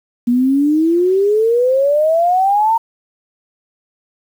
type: exponential sweep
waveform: sine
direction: up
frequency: 236.9 to 926 Hz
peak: -10 dBFS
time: 0.27-2.78 s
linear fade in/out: 10 ms
effects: 7-bit